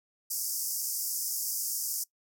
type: band-pass noise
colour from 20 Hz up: white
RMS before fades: -33 dBFS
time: 0.3-2.04 s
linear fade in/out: 10 ms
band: 4900 to 16000 Hz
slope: 96 dB/octave
effects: noise-tail reverb RT60 0.1 s tail -21 dB re dry